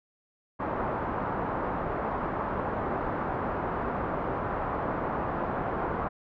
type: low-pass noise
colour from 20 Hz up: white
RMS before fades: -31 dBFS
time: 0.59-6.09 s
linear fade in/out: 20 ms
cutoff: 1200 Hz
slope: 24 dB/octave
effects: none